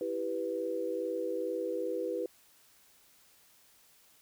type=chord; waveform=sine; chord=E minor; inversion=none; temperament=equal; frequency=329.6 / 392 / 493.9 Hz; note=E4 / G4 / B4; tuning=0 / 0 / 0 cents; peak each=-38 / -37 / -34 dBFS; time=0.01-2.26 s; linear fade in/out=2 ms; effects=white hiss -63 dBFS RMS until 4.21 s